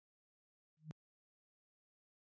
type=tone with exponential growth; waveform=sine; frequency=155.56 Hz; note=D#3; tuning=in tune; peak=-40 dBFS; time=0.77-0.91 s; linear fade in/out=0 ms; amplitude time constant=29 ms; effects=high-pass 80 Hz 12 dB/octave + resampled to 16000 Hz